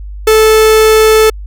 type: tone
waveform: 45% pulse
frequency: 437 Hz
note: A4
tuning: 12 cents flat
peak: -4 dBFS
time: 0.27-1.3 s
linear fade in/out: 5 ms
effects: added 50 Hz sine -22 dBFS peak until 1.46 s